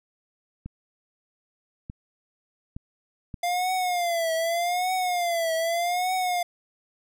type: clicks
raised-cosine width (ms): 5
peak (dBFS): -23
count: 4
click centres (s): 0.66 / 1.899 / 2.765 / 3.342
type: tone with vibrato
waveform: square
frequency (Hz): 696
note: F5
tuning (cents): -6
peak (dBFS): -24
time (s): 3.43-6.43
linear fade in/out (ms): 5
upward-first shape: triangle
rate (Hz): 0.83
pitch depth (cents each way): 130
effects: none